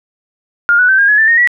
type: tone with pitch steps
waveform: sine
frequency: 1413 / 1478.1 / 1546.2 / 1617.5 / 1692 / 1770 / 1851.6 / 1936.9 Hz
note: F6 / F#6 / G6 / G#6 / G#6 / A6 / A#6 / B6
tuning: +20 / -2 / -24 / -46 / +32 / +10 / -12 / -34 cents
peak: -6 dBFS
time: 0.69-1.474 s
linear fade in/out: 0 ms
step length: 98 ms
effects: none